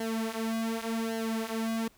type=tone with flanger; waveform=sawtooth; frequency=225 Hz; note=A3; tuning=39 cents sharp; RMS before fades=-32 dBFS; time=0-1.88 s; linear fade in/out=5 ms; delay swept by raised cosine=0.81 to 6.71 ms; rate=0.87 Hz; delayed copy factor=-0.8; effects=pink hiss -62 dBFS RMS until 1.97 s